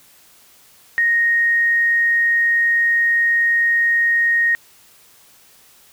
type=tone; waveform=sine; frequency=1864.7 Hz; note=A#6; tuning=in tune; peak=-13 dBFS; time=0.98-4.55 s; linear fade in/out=0 ms; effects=white hiss -50 dBFS RMS until 5.92 s